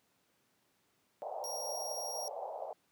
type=band-pass noise; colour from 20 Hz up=white; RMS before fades=-42 dBFS; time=1.22-2.73 s; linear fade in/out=0 ms; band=520 to 820 Hz; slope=48 dB/octave
type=tone; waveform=sawtooth; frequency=5620 Hz; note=F8; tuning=10 cents sharp; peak=-37 dBFS; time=1.44-2.28 s; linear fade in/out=0 ms
effects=pink hiss -74 dBFS RMS until 2.91 s + high-pass 150 Hz 12 dB/octave